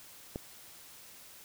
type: click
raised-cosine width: 2 ms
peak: -23 dBFS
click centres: 0.359 s
effects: white hiss -53 dBFS RMS until 1.44 s